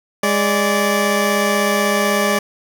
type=tone pair together; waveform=15% pulse; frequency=205.8 / 581.3 Hz; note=G#3 / D5; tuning=-16 / -18 cents; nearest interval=octave + tritone; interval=1798 cents; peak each=-11 dBFS; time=0.23-2.39 s; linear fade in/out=5 ms; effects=none